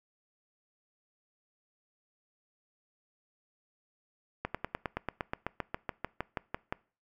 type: slowing click train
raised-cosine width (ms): 0.5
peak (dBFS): -17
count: 18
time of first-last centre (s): 4.45-6.725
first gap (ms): 96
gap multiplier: 1.04
effects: noise-tail reverb RT60 0.4 s tail -23 dB re dry